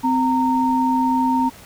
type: tone pair together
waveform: sine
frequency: 258.1 / 921.9 Hz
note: C4 / A#5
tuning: -23 / -19 cents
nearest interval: octave + minor seventh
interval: 2204 cents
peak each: -18 dBFS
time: 0.03-1.5 s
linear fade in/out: 20 ms
effects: pink hiss -43 dBFS RMS until 1.65 s